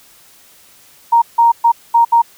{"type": "tone bursts at uneven times", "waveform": "sine", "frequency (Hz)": 932.3, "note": "A#5", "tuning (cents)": 0, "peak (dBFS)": -6, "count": 5, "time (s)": [[1.12, 1.22], [1.38, 1.52], [1.64, 1.72], [1.94, 2.05], [2.12, 2.22]], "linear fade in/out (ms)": 10, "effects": ["white hiss -46 dBFS RMS until 2.37 s"]}